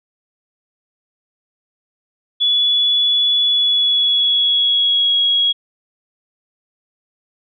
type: tone with pitch glide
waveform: sine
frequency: 3417 to 3314 Hz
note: G#7 to G#7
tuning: +49 to -4 cents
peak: -12 dBFS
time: 2.4-5.53 s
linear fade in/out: 20 ms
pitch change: -53 cents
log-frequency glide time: 3.45-5.15 s
effects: none